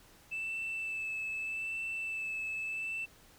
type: tone with vibrato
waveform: sine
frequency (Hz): 2637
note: E7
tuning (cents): 0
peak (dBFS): -33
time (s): 0.31-3.06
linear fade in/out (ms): 20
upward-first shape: sine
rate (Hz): 0.81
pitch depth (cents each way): 19
effects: tanh soft clip ceiling -32 dBFS + pink hiss -60 dBFS RMS until 3.38 s